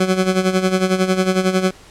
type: tone with tremolo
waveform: 20% pulse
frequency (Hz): 186.6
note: F#3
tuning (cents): +15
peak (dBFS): -7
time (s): 0-1.71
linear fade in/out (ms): 5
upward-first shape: sine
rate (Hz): 11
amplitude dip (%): 70
effects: pink hiss -44 dBFS RMS until 1.9 s + low-pass 9000 Hz 12 dB/octave